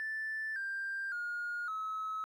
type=tone with pitch steps; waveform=triangle; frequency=1760 / 1586.2 / 1429.6 / 1288.4 Hz; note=A6 / G6 / F6 / E6; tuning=0 / +20 / +40 / -40 cents; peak=-32 dBFS; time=0-2.24 s; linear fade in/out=0 ms; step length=560 ms; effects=tanh soft clip ceiling -32 dBFS